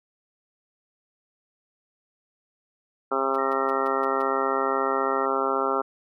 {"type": "harmonic tone", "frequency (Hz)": 134.6, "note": "C3", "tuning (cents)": 49, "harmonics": [2, 3, 4, 5, 6, 7, 8, 9, 10], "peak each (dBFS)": [-34, -28, -30, -33, -32, -33, -33, -30, -28], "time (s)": [3.11, 5.82], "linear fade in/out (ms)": 10}
{"type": "tone bursts", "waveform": "5% pulse", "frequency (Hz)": 370, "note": "F#4", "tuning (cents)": 0, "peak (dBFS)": -35, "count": 6, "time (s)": [3.34, 4.222], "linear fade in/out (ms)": 5, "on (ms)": 22, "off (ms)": 150}
{"type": "tone", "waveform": "sine", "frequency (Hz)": 1864, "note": "A#6", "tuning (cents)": -1, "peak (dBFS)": -37, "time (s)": [3.38, 5.26], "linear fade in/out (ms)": 10}
{"effects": []}